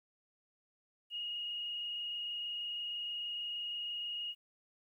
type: tone with frequency modulation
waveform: sine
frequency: 2871 Hz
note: F7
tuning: 47 cents sharp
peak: -37 dBFS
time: 1.1-4.35 s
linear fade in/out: 50 ms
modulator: 26.3 Hz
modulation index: 1.2
effects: 12-bit